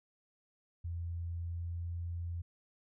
sine tone with pitch glide, 85.1 to 85.74 Hz, F2 to F2, -44 to -31 cents, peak -36 dBFS, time 0.84-2.42 s, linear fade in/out 10 ms, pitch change +13 cents, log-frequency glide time 1.39-1.91 s, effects none

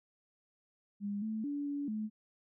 sine tone with pitch steps, 203.1 / 218.6 / 287.4 / 285.7 / 215.2 Hz, G#3 / A3 / D4 / D4 / A3, -38 / -11 / -37 / -48 / -38 cents, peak -34 dBFS, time 1-2.1 s, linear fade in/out 50 ms, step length 220 ms, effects none

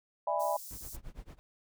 sine chord, E dominant seventh, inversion third, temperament just, 593.3 / 659.3 / 824.1 / 988.9 Hz, D5 / E5 / G#5 / B5, +18 / 0 / -14 / +2 cents, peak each -34 dBFS, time 0.27-0.57 s, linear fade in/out 5 ms
white high-pass noise, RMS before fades -46 dBFS, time 0.39-0.97 s, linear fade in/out 20 ms, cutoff 5300 Hz, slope 24 dB/octave
brown noise with tremolo, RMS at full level -44 dBFS, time 0.71-1.39 s, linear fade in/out 0 ms, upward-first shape sine, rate 8.8 Hz, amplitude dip 95%
effects none

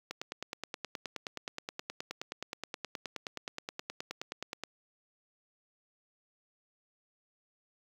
click train, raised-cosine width 0.2 ms, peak -20 dBFS, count 44, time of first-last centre 0.11-4.636 s, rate 9.5 Hz, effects high-pass 80 Hz 12 dB/octave + 8-bit

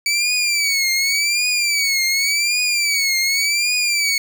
20% pulse tone with vibrato, 2289 Hz, D7, 45 cents flat, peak -11 dBFS, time 0.06-4.18 s, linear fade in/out 2 ms, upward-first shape triangle, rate 0.88 Hz, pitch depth 140 cents each way, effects none

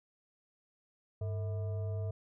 sine tone with frequency modulation, 100.5 Hz, G2, 44 cents sharp, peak -33 dBFS, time 1.21-2.11 s, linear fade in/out 5 ms, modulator 548 Hz, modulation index 0.44, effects none

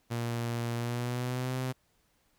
sawtooth tone with pitch glide, 118 to 128.68 Hz, A#2 to C3, +22 to -28 cents, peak -27 dBFS, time 0.1-1.73 s, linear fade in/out 20 ms, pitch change +150 cents, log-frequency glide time 0.76-1.55 s, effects pink hiss -71 dBFS RMS until 2.38 s

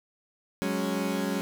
30% pulse chord, F# suspended second, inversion none, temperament equal, 185 / 207.7 / 277.2 Hz, F#3 / G#3 / C#4, 0 / 0 / 0 cents, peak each -29 dBFS, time 0.62-1.41 s, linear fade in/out 0 ms, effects none

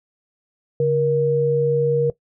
sine tone pair together, 142.37 / 472.7 Hz, C#3 / A#4, +47 / +24 cents, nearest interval octave + major sixth, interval 2077 cents, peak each -21 / -16 dBFS, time 0.8-2.1 s, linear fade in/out 2 ms, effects noise-tail reverb RT60 0.1 s tail -18 dB re dry

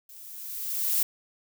violet noise with level ramp, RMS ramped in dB -48 to -23 dBFS, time 0.09-1.03 s, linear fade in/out 2 ms, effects none

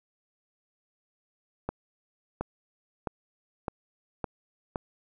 accelerating click train, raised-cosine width 1 ms, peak -16 dBFS, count 6, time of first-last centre 1.69-4.758 s, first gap 720 ms, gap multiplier 0.92, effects none

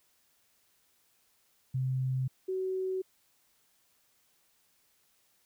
sine tone pair in turn, 130.2 / 375.8 Hz, C3 / F#4, -8 / +27 cents, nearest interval octave + tritone, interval 1835 cents, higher second, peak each -28 / -30 dBFS, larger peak first, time 1.74-2.28 / 2.48-3.02 s, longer neither, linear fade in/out 10 ms, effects white hiss -70 dBFS RMS until 5.45 s

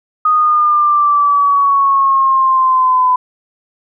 sine exponential sweep, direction down, 1244.5 to 1003 Hz, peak -8 dBFS, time 0.25-3.16 s, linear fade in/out 5 ms, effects none

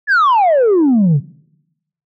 sine exponential sweep, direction down, 1760 to 130 Hz, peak -6 dBFS, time 0.07-1.21 s, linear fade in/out 50 ms, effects noise-tail reverb RT60 0.9 s tail -24 dB re dry + tanh soft clip ceiling -7 dBFS

